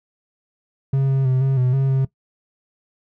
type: tone with pitch steps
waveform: triangle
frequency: 135.8 / 134.9 / 129.4 / 134.7 / 126.4 / 135.3 / 133.6 Hz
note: C#3 / C#3 / C3 / C#3 / B2 / C#3 / C3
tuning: -35 / -47 / -19 / -49 / +41 / -42 / +36 cents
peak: -13 dBFS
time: 0.93-2.05 s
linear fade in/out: 5 ms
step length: 160 ms
effects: noise-tail reverb RT60 0.1 s tail -18 dB re dry